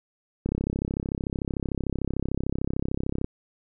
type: click train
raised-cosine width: 3 ms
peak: -14 dBFS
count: 94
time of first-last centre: 0.46-3.244 s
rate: 33.4 Hz
effects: none